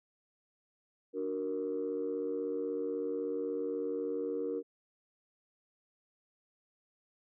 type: chord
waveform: sine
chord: D augmented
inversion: none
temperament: equal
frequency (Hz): 293.7 / 370 / 466.2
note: D4 / F#4 / A#4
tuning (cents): 0 / 0 / 0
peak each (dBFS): -38 / -38 / -34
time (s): 1.13-4.63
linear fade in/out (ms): 50
effects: tanh soft clip ceiling -26 dBFS